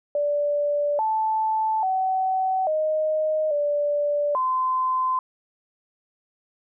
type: tone with pitch steps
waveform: sine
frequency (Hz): 583 / 876 / 756 / 621 / 584 / 1030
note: D5 / A5 / F#5 / D#5 / D5 / C6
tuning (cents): -13 / -8 / +37 / -3 / -10 / -28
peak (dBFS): -20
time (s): 0.15-5.19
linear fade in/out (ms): 2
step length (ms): 840
effects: none